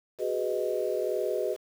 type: chord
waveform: sine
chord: G# minor seventh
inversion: third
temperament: just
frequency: 373.8 / 415.3 / 498.4 / 623 Hz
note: F#4 / G#4 / B4 / D#5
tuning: +18 / 0 / +16 / +2 cents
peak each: -32 dBFS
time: 0.18-1.57 s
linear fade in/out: 50 ms
effects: 8-bit